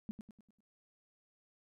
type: tone with echo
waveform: sine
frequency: 213.5 Hz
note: G#3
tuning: 48 cents sharp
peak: -36 dBFS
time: 0.09-0.11 s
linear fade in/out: 0 ms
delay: 99 ms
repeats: 5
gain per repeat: -7 dB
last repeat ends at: 0.605 s
effects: none